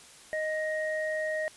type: tone pair together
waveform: sine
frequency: 622.3 / 1875.6 Hz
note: D#5 / A#6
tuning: 0 / +10 cents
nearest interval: octave + perfect fifth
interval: 1910 cents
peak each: -30 / -33 dBFS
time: 0.33-1.48 s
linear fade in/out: 0 ms
effects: white hiss -52 dBFS RMS until 1.56 s + resampled to 24000 Hz